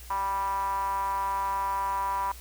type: tone with band-pass filter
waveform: 5% pulse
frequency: 196 Hz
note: G3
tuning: in tune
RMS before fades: -29 dBFS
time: 0.1-2.32 s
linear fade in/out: 5 ms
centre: 990 Hz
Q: 9.5
effects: added 60 Hz sine -44 dBFS peak until 2.4 s + white hiss -49 dBFS RMS until 2.4 s